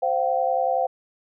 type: chord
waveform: sine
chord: C suspended fourth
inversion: none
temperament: equal with one note detuned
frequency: 523.3 / 698.5 / 769.2 Hz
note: C5 / F5 / G5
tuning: 0 / 0 / -33 cents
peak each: -24 dBFS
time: 0.02-0.87 s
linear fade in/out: 10 ms
effects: none